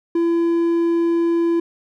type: tone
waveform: triangle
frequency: 337.3 Hz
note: E4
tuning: 40 cents sharp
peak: -13 dBFS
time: 0.15-1.6 s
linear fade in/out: 5 ms
effects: none